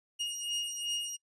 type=beating tone pair; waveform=sawtooth; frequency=2859 / 2861.7 Hz; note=F7 / F7; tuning=+40 / +42 cents; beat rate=2.7 Hz; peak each=-34 / -32 dBFS; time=0.19-1.17 s; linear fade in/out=20 ms; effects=noise-tail reverb RT60 0.1 s tail -26 dB re dry + resampled to 24000 Hz